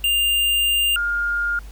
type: tone pair in turn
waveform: square / sine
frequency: 2800 / 1413 Hz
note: F7 / F6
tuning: +4 / +20 cents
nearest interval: octave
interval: 1184 cents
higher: first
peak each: -17 / -19 dBFS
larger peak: first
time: 0.04-0.96 / 0.96-1.59 s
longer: first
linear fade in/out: 2 ms
effects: added 50 Hz sine -34 dBFS peak until 1.71 s + pink hiss -49 dBFS RMS until 1.71 s